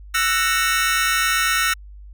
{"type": "chord", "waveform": "sawtooth", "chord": "F# dominant seventh", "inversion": "third", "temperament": "just", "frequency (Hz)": [1332, 1480, 1850, 2220], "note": ["E6", "F#6", "A#6", "C#7"], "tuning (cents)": [18, 0, -14, 2], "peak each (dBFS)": [-18, -19, -19, -22], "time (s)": [0.14, 1.74], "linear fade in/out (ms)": 10, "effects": ["added 50 Hz sine -37 dBFS peak until 2.13 s"]}